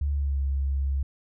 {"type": "tone with pitch glide", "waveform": "sine", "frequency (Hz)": [71.6, 68.52], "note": ["D2", "C#2"], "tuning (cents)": [-43, -19], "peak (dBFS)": -23, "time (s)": [0.01, 1.03], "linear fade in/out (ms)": 5, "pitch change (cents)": -76, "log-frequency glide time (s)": [0.12, 0.39], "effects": []}